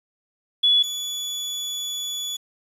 sine / 30% pulse tone pair in turn, 3409 / 3426 Hz, G#7 / A7, +45 / -47 cents, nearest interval unison, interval 8 cents, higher second, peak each -14 / -24 dBFS, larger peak first, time 0.63-0.83 / 0.83-2.37 s, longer second, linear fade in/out 10 ms, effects resampled to 32000 Hz + 8-bit

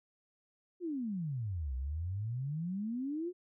sine exponential two-way sweep, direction down then up, 370 to 62 to 370 Hz, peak -34 dBFS, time 0.8-3.33 s, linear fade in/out 50 ms, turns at 1.75 s, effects none

